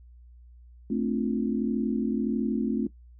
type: chord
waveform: sine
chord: D minor seventh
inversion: second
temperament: equal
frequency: 220 / 261.6 / 293.7 / 349.2 Hz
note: A3 / C4 / D4 / F4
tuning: 0 / 0 / 0 / 0 cents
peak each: -27 / -29 / -33 / -33 dBFS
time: 0.9-2.87 s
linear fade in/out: 5 ms
effects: noise-tail reverb RT60 0.1 s tail -17 dB re dry + added 60 Hz sine -48 dBFS peak until 3.19 s